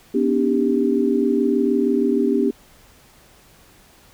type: tone cluster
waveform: sine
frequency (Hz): 244.9 / 284.2 / 310.8 / 395.2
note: B3 / C#4 / D#4 / G4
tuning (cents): -14 / +43 / -2 / +14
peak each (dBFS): -20 / -21 / -26 / -20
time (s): 0.14-2.51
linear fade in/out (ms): 10
effects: pink hiss -51 dBFS RMS until 4.13 s